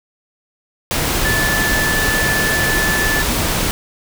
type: tone in noise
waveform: sine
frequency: 1744 Hz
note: A6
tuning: 16 cents flat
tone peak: -17 dBFS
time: 1.25-3.22 s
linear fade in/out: 0 ms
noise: pink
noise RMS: -18 dBFS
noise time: 0.91-3.71 s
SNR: -2 dB
effects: none